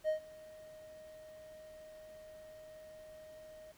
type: tone with ADSR envelope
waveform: triangle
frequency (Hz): 622.3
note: D#5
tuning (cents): 0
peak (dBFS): -26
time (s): 0.04-3.72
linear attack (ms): 45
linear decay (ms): 110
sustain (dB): -23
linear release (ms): 7
effects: tanh soft clip ceiling -22 dBFS + pink hiss -64 dBFS RMS until 3.77 s